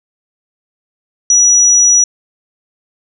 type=tone; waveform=sine; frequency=5850 Hz; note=F#8; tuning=21 cents flat; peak=-5 dBFS; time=1.3-2.04 s; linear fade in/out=2 ms; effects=none